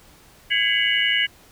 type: tone cluster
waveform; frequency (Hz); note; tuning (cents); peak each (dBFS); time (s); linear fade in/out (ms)
sine; 1657 / 2018 / 2225 / 2859 / 2970; G#6 / B6 / C#7 / F7 / F#7; -4 / +37 / +6 / +40 / +6; -24; 0.5-1.27; 20
effects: pink hiss -51 dBFS RMS until 1.51 s